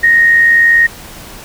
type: tone with amplitude modulation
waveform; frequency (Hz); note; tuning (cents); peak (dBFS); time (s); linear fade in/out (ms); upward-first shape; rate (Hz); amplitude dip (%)
sine; 1863; A#6; -2; -3; 0.03-0.87; 10; sine; 80.2; 40
effects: pink hiss -32 dBFS RMS until 1.44 s